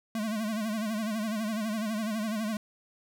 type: tone with vibrato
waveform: square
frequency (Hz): 216.9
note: A3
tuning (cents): -25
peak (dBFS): -30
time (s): 0.15-2.57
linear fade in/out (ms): 2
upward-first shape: sine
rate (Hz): 12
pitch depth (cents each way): 87
effects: 12-bit